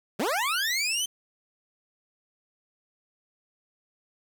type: linear sweep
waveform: 20% pulse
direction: up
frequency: 164.6 to 3136 Hz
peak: -20 dBFS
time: 0.19-1.06 s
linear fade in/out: 10 ms
effects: 8-bit